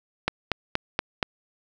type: click train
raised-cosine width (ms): 0.3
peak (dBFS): -6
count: 5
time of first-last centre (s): 0.28-1.228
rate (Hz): 4.22
effects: none